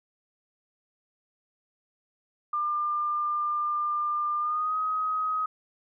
sine tone with pitch glide, 1198 to 1261.9 Hz, D6 to D#6, +34 to +24 cents, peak -25 dBFS, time 2.53-5.46 s, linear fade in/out 5 ms, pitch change +90 cents, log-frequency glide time 4.39-4.76 s, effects none

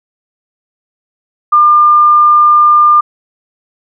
sine tone, 1200 Hz, D6, 37 cents sharp, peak -3 dBFS, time 1.52-3.01 s, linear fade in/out 10 ms, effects none

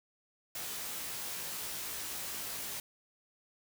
white noise with comb filter, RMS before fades -40 dBFS, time 0.55-2.8 s, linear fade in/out 2 ms, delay 18 ms, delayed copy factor +0.75, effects none

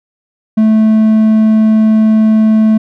triangle tone, 218.3 Hz, A3, 13 cents flat, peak -3 dBFS, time 0.57-2.78 s, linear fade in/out 10 ms, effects none

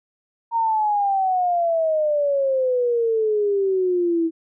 sine exponential sweep, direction down, 932.3 to 323.5 Hz, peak -17 dBFS, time 0.51-4.31 s, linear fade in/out 50 ms, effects none

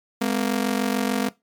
sawtooth ring-modulated tone, 232.2 Hz, A#3, 7 cents flat, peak -14 dBFS, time 0.21-1.29 s, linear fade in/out 5 ms, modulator 23.4 Hz, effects noise-tail reverb RT60 0.2 s tail -19 dB re dry + MP3 96 kbps

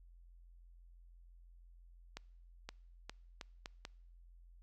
accelerating click train, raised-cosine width 0.2 ms, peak -27 dBFS, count 6, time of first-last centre 2.17-3.851 s, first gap 520 ms, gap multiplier 0.78, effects noise-tail reverb RT60 0.8 s tail -26 dB re dry + added 43 Hz sine -57 dBFS peak until 4.62 s

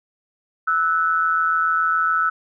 sine tone pair together, 1313 / 1480 Hz, E6 / F#6, -7 / 0 cents, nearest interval major second, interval 207 cents, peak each -18 / -21 dBFS, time 0.67-2.3 s, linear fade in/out 10 ms, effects none

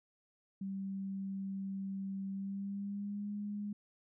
sine tone with pitch glide, 194.3 to 205.9 Hz, G3 to G#3, -15 to -15 cents, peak -37 dBFS, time 0.61-3.73 s, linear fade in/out 5 ms, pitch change +100 cents, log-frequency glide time 2.3-3.32 s, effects none

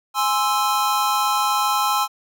square chord, Ab augmented, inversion none, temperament equal, 830.6 / 1046.5 / 1318.5 Hz, Ab5 / C6 / E6, 0 / 0 / 0 cents, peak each -23 dBFS, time 0.14-2.08 s, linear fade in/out 50 ms, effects none

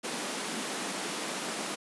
pink high-pass noise, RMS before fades -35 dBFS, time 0.03-1.76 s, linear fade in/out 20 ms, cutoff 180 Hz, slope 48 dB/octave, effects resampled to 24000 Hz

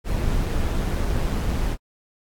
brown noise with amplitude modulation, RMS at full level -21 dBFS, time 0.04-1.77 s, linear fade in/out 50 ms, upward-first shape sine, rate 164 Hz, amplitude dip 35%, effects AAC 64 kbps

